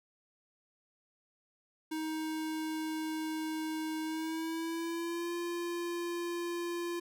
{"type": "tone with pitch glide", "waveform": "square", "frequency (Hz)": [314.7, 345.2], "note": ["D#4", "F4"], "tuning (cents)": [20, -20], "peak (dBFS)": -35, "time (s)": [1.91, 7], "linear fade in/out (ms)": 10, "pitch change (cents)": 160, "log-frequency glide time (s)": [4.03, 5.34], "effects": []}